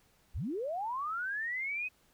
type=linear sweep; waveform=sine; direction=up; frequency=32.55 to 2550 Hz; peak=-33 dBFS; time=0.34-1.89 s; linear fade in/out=20 ms; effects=pink hiss -68 dBFS RMS until 2.13 s